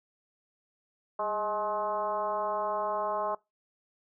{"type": "tone with frequency modulation", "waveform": "sine", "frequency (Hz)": 845, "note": "G#5", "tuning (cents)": 30, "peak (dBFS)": -28, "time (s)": [1.19, 3.35], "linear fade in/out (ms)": 5, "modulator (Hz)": 216, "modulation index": 1.6, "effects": ["noise-tail reverb RT60 0.2 s tail -22 dB re dry"]}